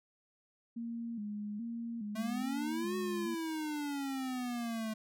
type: tone with vibrato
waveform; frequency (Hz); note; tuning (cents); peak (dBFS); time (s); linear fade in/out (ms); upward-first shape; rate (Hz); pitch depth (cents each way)
sine; 220; A3; 0; -37; 0.76-3.35; 10; square; 1.2; 96
type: exponential two-way sweep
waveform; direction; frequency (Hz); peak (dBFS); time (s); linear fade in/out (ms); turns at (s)
square; up then down; 216.3 to 368.9 to 216.3; -36; 2.15-4.94; 10; 2.96
effects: none